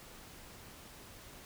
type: silence
effects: pink hiss -53 dBFS RMS until 1.45 s